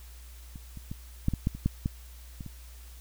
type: clicks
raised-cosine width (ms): 5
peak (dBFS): -30 / -30 / -23 / -12 / -17 / -13 / -26 / -12 / -15 / -26 / -27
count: 11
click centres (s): 0.558 / 0.773 / 0.915 / 1.284 / 1.337 / 1.471 / 1.55 / 1.66 / 1.859 / 2.408 / 2.463
effects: added 60 Hz sine -45 dBFS peak until 3 s + white hiss -55 dBFS RMS until 3 s